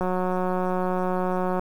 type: click train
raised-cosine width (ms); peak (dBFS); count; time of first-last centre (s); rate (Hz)
1; -13; 291; 0.01-1.595; 183
effects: 8-bit